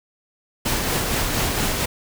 pink noise with tremolo, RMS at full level -21 dBFS, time 0.65-1.86 s, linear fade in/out 10 ms, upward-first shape sine, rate 4.3 Hz, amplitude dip 30%, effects none

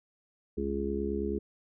harmonic tone, 69.3 Hz, C#2, in tune, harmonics 1 / 3 / 4 / 5 / 6, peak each -37 / -35 / -40 / -35 / -34 dBFS, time 0.57-1.39 s, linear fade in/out 10 ms, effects none

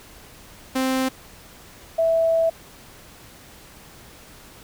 sawtooth / sine tone pair in turn, 261.6 / 656.7 Hz, C4 / E5, 0 / -7 cents, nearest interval octave + major third, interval 1593 cents, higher second, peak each -16 dBFS, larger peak neither, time 0.75-1.09 / 1.98-2.5 s, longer second, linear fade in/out 10 ms, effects pink hiss -46 dBFS RMS until 4.63 s

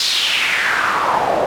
pink noise with band-pass filter sweep, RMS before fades -17 dBFS, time 0-1.46 s, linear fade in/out 2 ms, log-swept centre 4500 to 590 Hz, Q 3.4, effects none

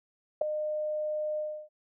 sine tone with ADSR envelope, 609 Hz, D#5, 37 cents flat, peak -18 dBFS, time 0.41-1.69 s, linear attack 7 ms, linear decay 3 ms, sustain -11 dB, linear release 310 ms, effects none

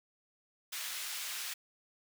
pink high-pass noise, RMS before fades -40 dBFS, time 0.72-1.54 s, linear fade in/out 10 ms, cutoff 2000 Hz, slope 12 dB/octave, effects none

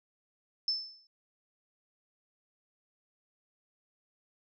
sine tone with exponential decay, 5274 Hz, E8, in tune, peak -25 dBFS, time 0.68-1.07 s, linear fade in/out 2 ms, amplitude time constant 84 ms, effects none

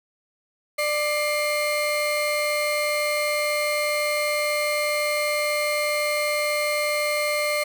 35% pulse tone pair together, 594 / 2115 Hz, D5 / C7, +20 / +18 cents, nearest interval octave + minor seventh, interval 2198 cents, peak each -22 / -24 dBFS, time 0.78-7.64 s, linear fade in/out 10 ms, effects none

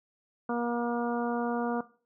harmonic tone, 238 Hz, A#3, 36 cents sharp, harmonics 1 / 2 / 3 / 4 / 5 / 6, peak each -31 / -34 / -36 / -37 / -38 / -39 dBFS, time 0.49-1.81 s, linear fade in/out 5 ms, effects noise-tail reverb RT60 0.4 s tail -18 dB re dry

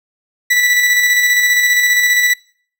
40% pulse tone with tremolo, 1966 Hz, B6, 8 cents flat, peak -8 dBFS, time 0.5-2.34 s, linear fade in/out 10 ms, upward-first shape square, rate 15 Hz, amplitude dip 30%, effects noise-tail reverb RT60 0.5 s tail -24 dB re dry

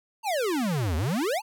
square exponential two-way sweep, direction down then up, 940 to 74 to 940 Hz, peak -25 dBFS, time 0.23-1.42 s, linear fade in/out 50 ms, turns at 0.96 s, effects none

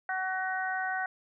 harmonic tone, 375.5 Hz, F#4, 26 cents sharp, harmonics 2 / 3 / 4 / 5, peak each -33 / -43 / -33 / -37 dBFS, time 0.09-1.06 s, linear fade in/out 2 ms, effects none

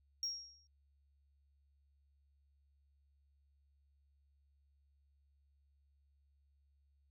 sine tone with exponential decay, 5588 Hz, F8, in tune, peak -32 dBFS, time 0.23-0.67 s, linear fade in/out 1 ms, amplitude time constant 95 ms, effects tanh soft clip ceiling -33 dBFS + added 70 Hz sine -70 dBFS peak until 7.1 s

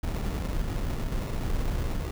brown noise with sample-and-hold, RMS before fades -29 dBFS, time 0.03-2.11 s, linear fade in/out 5 ms, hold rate 1575 Hz, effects none

